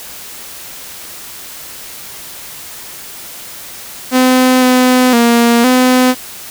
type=tone with pitch steps; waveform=sawtooth; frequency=255.7 / 253.1 / 235.1 / 253.8 Hz; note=C4 / B3 / A#3 / B3; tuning=-40 / +43 / +15 / +47 cents; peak=-3 dBFS; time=4.11-6.15 s; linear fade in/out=50 ms; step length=510 ms; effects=white hiss -30 dBFS RMS until 6.5 s